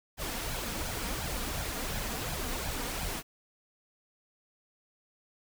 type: noise with flanger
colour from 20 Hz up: pink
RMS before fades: -35 dBFS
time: 0.17-3.23 s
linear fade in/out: 50 ms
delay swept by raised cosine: 1.2 to 4.3 ms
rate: 2.8 Hz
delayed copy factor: +0.6
effects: none